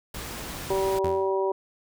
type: noise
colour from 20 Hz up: pink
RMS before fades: -36 dBFS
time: 0.14-0.99 s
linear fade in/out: 5 ms
type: harmonic tone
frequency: 192.8 Hz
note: G3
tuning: 28 cents flat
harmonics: 2 / 3 / 4 / 5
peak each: -24 / -30 / -36 / -30 dBFS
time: 0.7-1.52 s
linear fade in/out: 5 ms
type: tone with exponential decay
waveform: sawtooth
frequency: 86.2 Hz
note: F2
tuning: 22 cents flat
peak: -24 dBFS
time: 1.04-1.38 s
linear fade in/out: 5 ms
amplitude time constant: 73 ms
effects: none